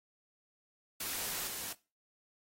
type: noise with level steps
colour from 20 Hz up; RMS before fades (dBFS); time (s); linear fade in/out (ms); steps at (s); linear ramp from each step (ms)
white; -38 / -41; 1-1.73; 5; 1.47; 2
effects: noise-tail reverb RT60 0.3 s tail -20 dB re dry + AAC 48 kbps